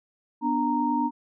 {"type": "tone cluster", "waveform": "sine", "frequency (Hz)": [245.2, 294.5, 929], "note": ["B3", "D4", "A#5"], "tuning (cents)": [-12, 5, -6], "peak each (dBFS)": [-27, -27, -25], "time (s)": [0.41, 1.11], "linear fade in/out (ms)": 50, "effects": []}